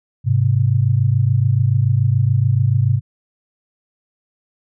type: tone pair together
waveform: sine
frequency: 103.82 / 130.81 Hz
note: G#2 / C3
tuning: 0 / 0 cents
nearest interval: major third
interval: 400 cents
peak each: -15 dBFS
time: 0.24-3.01 s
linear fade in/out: 50 ms
effects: none

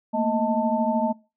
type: tone cluster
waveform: sine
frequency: 222.4 / 235.5 / 630 / 887 Hz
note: A3 / A#3 / D#5 / A5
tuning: +19 / +18 / +21 / +14 cents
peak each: -26 dBFS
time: 0.13-1.13 s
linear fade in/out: 20 ms
effects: noise-tail reverb RT60 0.3 s tail -21 dB re dry

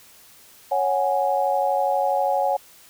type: chord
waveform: sine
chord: C# suspended fourth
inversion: none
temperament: just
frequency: 554.4 / 739.2 / 831.5 Hz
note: C#5 / F#5 / G#5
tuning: 0 / -2 / +2 cents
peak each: -23 dBFS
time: 0.71-2.57 s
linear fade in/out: 10 ms
effects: white hiss -50 dBFS RMS until 2.89 s

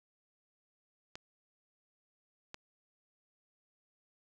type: clicks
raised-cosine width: 0.2 ms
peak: -26 dBFS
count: 2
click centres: 1.155 / 2.544 s
effects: none

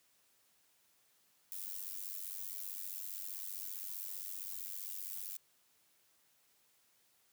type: noise with amplitude modulation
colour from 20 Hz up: violet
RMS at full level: -40 dBFS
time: 1.52-5.37 s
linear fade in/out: 0 ms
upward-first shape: sine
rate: 95.3 Hz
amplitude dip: 90%
effects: white hiss -72 dBFS RMS until 7.32 s + high-pass 80 Hz 12 dB/octave

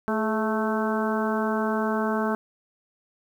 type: harmonic tone with a mistuned harmonic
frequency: 219.3 Hz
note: A3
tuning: 6 cents flat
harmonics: 1 / 2 / 3 / 4 / 5 / 6 / 7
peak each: -26 / -29 / -31 / -32 / -33 / -34 / -34 dBFS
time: 0.08-2.35 s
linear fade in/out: 0 ms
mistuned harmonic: 2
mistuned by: -48 cents
effects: 9-bit

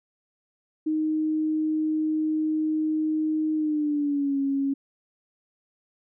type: tone with pitch glide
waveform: sine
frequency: 311.1 to 275.6 Hz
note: D#4 to C#4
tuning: 0 to -10 cents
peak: -22 dBFS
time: 0.86-4.74 s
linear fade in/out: 10 ms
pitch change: -210 cents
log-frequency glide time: 3.55-4.39 s
effects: none

